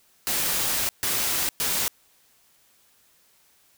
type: noise bursts at uneven times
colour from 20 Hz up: white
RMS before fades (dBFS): -25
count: 3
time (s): 0.27-0.89 / 1.03-1.49 / 1.6-1.88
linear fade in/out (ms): 0
effects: white hiss -61 dBFS RMS until 3.77 s